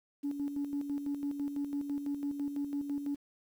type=tone with tremolo; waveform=sine; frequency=284.9 Hz; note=C#4; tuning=48 cents sharp; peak=-30 dBFS; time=0.23-3.16 s; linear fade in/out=20 ms; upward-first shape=square; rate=6 Hz; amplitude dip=55%; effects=tanh soft clip ceiling -27 dBFS + 10-bit